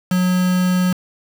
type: tone with quantisation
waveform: triangle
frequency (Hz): 182.1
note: F#3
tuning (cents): -27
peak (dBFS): -12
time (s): 0.11-0.93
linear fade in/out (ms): 5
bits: 4
effects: none